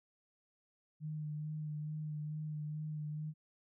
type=tone with vibrato; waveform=sine; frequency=152.3 Hz; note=D#3; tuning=37 cents flat; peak=-38 dBFS; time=1-3.34 s; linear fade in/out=50 ms; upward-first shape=sine; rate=2.3 Hz; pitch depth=21 cents each way; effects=none